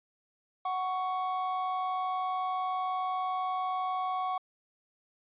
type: tone pair together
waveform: triangle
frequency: 742.2 / 1112 Hz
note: F#5 / C#6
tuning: +5 / +5 cents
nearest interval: perfect fifth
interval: 700 cents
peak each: -30 / -31 dBFS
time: 0.65-4.38 s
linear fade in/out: 5 ms
effects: resampled to 8000 Hz